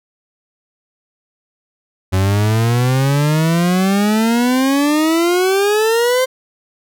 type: exponential sweep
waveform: 40% pulse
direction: up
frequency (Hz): 92.5 to 523.3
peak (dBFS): -11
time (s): 2.12-6.26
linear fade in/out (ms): 20
effects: none